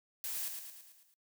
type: noise with echo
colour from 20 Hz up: blue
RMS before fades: -39 dBFS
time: 0.24-0.48 s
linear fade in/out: 0 ms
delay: 110 ms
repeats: 6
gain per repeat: -5 dB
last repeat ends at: 1.14 s
effects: noise-tail reverb RT60 0.1 s tail -23 dB re dry